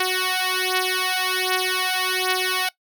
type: beating tone pair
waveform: 5% pulse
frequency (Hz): 370 / 371.3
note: F#4 / F#4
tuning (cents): 0 / +6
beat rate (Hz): 1.3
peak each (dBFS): -12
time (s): 0-2.69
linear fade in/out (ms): 5
effects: noise-tail reverb RT60 0.1 s tail -19 dB re dry